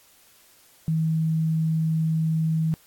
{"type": "tone", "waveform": "sine", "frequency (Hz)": 160, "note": "D#3", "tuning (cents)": 49, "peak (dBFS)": -20, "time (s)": [0.88, 2.74], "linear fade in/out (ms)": 0, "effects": ["white hiss -56 dBFS RMS until 2.86 s", "AAC 64 kbps"]}